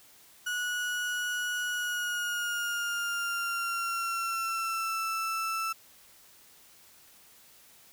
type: tone with pitch glide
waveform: 35% pulse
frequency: 1462 to 1325.3 Hz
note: F#6 to E6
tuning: -21 to +9 cents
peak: -28 dBFS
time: 0.46-5.73 s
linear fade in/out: 10 ms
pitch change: -170 cents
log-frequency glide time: 1.69-5.04 s
effects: white hiss -57 dBFS RMS until 7.92 s